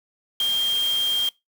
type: tone in noise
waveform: sine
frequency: 3200 Hz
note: G7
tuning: 35 cents sharp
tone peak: -19 dBFS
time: 0.4-1.29 s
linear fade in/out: 2 ms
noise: white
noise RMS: -34 dBFS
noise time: 0.4-1.29 s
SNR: +12 dB
effects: noise-tail reverb RT60 0.2 s tail -22 dB re dry